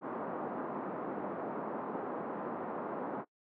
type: band-pass noise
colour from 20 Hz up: pink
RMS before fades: -39 dBFS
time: 0.01-3.25 s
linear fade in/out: 50 ms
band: 210 to 1200 Hz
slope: 24 dB/octave
effects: noise-tail reverb RT60 0.1 s tail -21 dB re dry